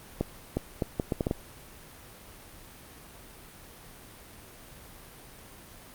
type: accelerating click train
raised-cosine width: 2 ms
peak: -13 dBFS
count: 8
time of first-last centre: 0.21-1.311 s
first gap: 360 ms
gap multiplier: 0.7
effects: pink hiss -49 dBFS RMS until 5.94 s + Opus 32 kbps